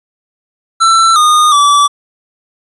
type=tone with pitch steps; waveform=square; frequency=1337 / 1226 / 1155 Hz; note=E6 / D#6 / D6; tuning=+24 / -26 / -29 cents; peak=-6 dBFS; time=0.8-1.88 s; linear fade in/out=20 ms; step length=360 ms; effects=resampled to 24000 Hz